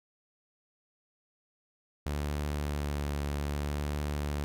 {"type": "tone with vibrato", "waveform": "sawtooth", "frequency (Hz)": 72.8, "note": "D2", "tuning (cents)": -15, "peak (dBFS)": -27, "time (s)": [2.06, 4.44], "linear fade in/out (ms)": 0, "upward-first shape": "triangle", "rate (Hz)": 0.64, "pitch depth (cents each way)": 21, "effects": []}